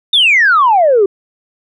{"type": "exponential sweep", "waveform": "sine", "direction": "down", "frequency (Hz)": [3711, 376.4], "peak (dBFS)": -5, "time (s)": [0.13, 1.06], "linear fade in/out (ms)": 5, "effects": ["tanh soft clip ceiling -2 dBFS"]}